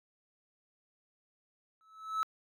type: tone with exponential growth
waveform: triangle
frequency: 1302 Hz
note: E6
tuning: 22 cents flat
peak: -24 dBFS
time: 1.81-2.23 s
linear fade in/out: 0 ms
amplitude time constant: 90 ms
effects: tanh soft clip ceiling -20 dBFS